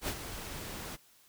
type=noise with ADSR envelope; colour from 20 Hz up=pink; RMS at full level=-33 dBFS; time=0.01-0.97 s; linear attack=71 ms; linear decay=59 ms; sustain=-9 dB; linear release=26 ms; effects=white hiss -63 dBFS RMS until 1.28 s